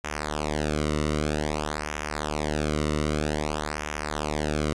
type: tone with flanger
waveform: sawtooth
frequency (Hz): 75.5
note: D2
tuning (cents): +48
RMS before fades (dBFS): -28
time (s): 0.04-4.73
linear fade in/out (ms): 0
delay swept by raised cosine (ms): 0.23 to 1.23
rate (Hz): 0.52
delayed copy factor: -0.9
effects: resampled to 22050 Hz